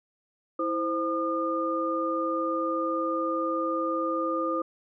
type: tone cluster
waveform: sine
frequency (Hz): 327.5 / 521 / 1214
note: E4 / C5 / D#6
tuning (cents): -11 / -7 / -43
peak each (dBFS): -30 / -30 / -29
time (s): 0.59-4.62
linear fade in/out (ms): 5
effects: none